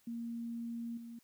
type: tone with level steps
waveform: sine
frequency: 233.1 Hz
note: A#3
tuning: in tune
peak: -38 / -45 dBFS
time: 0.07-1.19 s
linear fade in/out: 5 ms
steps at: 0.97 s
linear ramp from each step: 5 ms
effects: white hiss -70 dBFS RMS until 1.23 s